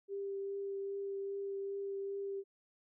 sine tone with vibrato, 395.5 Hz, G4, 15 cents sharp, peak -37 dBFS, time 0.08-2.44 s, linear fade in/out 50 ms, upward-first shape triangle, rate 2.5 Hz, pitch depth 12 cents each way, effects none

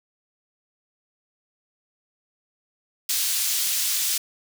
pink high-pass noise, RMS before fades -24 dBFS, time 3.09-4.18 s, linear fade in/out 5 ms, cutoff 4300 Hz, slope 12 dB/octave, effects none

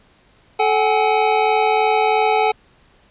square tone cluster, 435.6 / 757 / 840 Hz, A4 / F#5 / G#5, -17 / +39 / +19 cents, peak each -19 dBFS, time 0.59-2.52 s, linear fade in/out 10 ms, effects pink hiss -54 dBFS RMS until 3.1 s + resampled to 8000 Hz

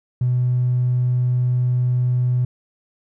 triangle tone, 124.5 Hz, B2, 14 cents sharp, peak -12 dBFS, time 0.21-2.45 s, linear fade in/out 5 ms, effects tanh soft clip ceiling -13 dBFS

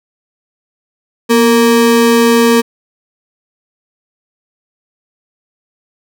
square ring-modulated tone, 349.1 Hz, F4, 1 cent flat, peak -4 dBFS, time 1.29-2.62 s, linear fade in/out 20 ms, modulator 111 Hz, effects none

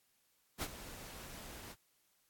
pink noise with ADSR envelope, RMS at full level -37 dBFS, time 0.58-1.76 s, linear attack 45 ms, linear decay 49 ms, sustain -13 dB, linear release 50 ms, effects white hiss -75 dBFS RMS until 2.29 s + AAC 64 kbps

